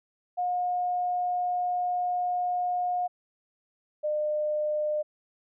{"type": "tone pair in turn", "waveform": "sine", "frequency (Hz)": [718, 603.8], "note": ["F5", "D5"], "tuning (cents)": [48, 48], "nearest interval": "minor third", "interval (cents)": 300, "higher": "first", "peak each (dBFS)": [-25, -25], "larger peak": "neither", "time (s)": [[0.37, 3.08], [4.03, 5.03]], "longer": "first", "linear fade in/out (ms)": 20, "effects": []}